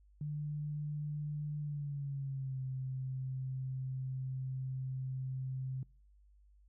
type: tone with pitch glide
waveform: sine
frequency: 148.7 to 130.96 Hz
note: D3 to C3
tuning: +22 to +2 cents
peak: -36 dBFS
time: 0.21-5.83 s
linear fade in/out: 2 ms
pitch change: -220 cents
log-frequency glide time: 1.6-2.6 s
effects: noise-tail reverb RT60 0.4 s tail -25 dB re dry + added 50 Hz sine -61 dBFS peak until 6.68 s